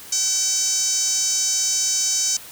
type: tone with band-pass filter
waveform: 5% pulse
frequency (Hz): 765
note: G5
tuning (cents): -42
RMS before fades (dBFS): -21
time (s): 0.12-2.37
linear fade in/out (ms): 5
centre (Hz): 6300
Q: 5.2
effects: white hiss -40 dBFS RMS until 2.51 s